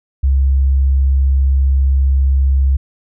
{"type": "tone", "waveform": "sine", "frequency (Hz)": 67.5, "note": "C#2", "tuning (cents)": -45, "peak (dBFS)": -9, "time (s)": [0.23, 2.77], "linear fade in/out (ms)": 10, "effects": []}